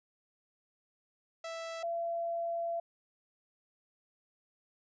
sawtooth / sine tone pair in turn, 659.3 / 677.4 Hz, E5 / E5, 0 / +47 cents, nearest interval unison, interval 47 cents, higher second, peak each -35 / -32 dBFS, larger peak second, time 1.44-1.83 / 1.83-2.8 s, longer second, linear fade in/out 5 ms, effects resampled to 16000 Hz

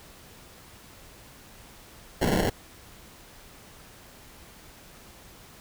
violet noise with sample-and-hold, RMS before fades -24 dBFS, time 2.21-2.5 s, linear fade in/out 10 ms, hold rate 1225 Hz, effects pink hiss -50 dBFS RMS until 5.6 s

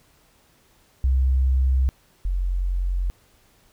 sine tone pair in turn, 65.41 / 45.19 Hz, C2 / F#1, 0 / -40 cents, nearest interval tritone, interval 640 cents, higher first, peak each -15 / -20 dBFS, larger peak first, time 1.04-1.89 / 2.25-3.1 s, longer neither, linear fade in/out 0 ms, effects tanh soft clip ceiling -12 dBFS + pink hiss -59 dBFS RMS until 3.72 s

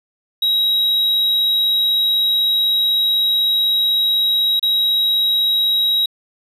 triangle tone with dropouts, 3834 Hz, A#7, 48 cents sharp, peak -12 dBFS, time 0.42-6.06 s, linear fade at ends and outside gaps 5 ms, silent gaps 4.596-4.627 s, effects resampled to 32000 Hz

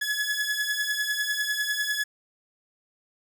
sawtooth beating tone pair, 1692 / 1702 Hz, G#6 / G#6, +32 / +42 cents, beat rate 10 Hz, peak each -25 dBFS, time 0.01-2.04 s, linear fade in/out 10 ms, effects none

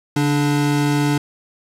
square tone pair together, 143.25 / 293.7 Hz, D3 / D4, -43 / 0 cents, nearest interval octave, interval 1243 cents, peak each -19 dBFS, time 0.16-1.18 s, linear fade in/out 5 ms, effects low-pass 12000 Hz 12 dB/octave + 9-bit

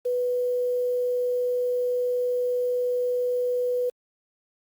sine tone with quantisation, 493.9 Hz, B4, in tune, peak -22 dBFS, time 0.05-3.9 s, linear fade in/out 10 ms, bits 8, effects Opus 48 kbps

